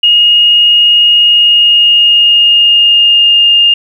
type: tone with pitch glide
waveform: sine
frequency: 2863 to 2822 Hz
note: F7 to F7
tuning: +42 to +17 cents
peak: -3 dBFS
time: 0.03-3.74 s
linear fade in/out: 5 ms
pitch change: -25 cents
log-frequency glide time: 1.17-3.53 s
effects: 7-bit